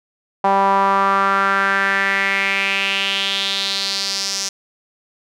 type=tone with band-pass filter sweep; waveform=sawtooth; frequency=196 Hz; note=G3; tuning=in tune; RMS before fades=-18 dBFS; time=0.44-4.49 s; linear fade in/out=5 ms; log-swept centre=860 to 5800 Hz; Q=4; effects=none